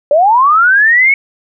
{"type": "linear sweep", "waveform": "sine", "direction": "up", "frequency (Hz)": [554.4, 2227], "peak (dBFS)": -5, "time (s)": [0.11, 1.14], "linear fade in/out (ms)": 2, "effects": []}